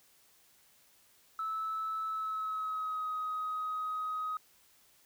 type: tone with pitch glide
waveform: sine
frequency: 1306 to 1259.3 Hz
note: E6 to D#6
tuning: -17 to +20 cents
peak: -32 dBFS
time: 1.39-4.37 s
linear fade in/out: 2 ms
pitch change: -63 cents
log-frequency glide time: 2.07-3.08 s
effects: tanh soft clip ceiling -29 dBFS + white hiss -65 dBFS RMS until 5.05 s